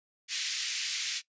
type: band-pass noise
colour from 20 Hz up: white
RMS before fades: -34 dBFS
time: 0.28-1.22 s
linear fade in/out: 50 ms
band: 2000 to 6500 Hz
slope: 24 dB/octave
effects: noise-tail reverb RT60 0.1 s tail -19 dB re dry + resampled to 16000 Hz